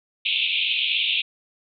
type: band-pass noise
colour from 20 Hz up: pink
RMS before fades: -23 dBFS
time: 0.25-1.22 s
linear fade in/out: 10 ms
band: 2400 to 3700 Hz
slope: 96 dB/octave
effects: none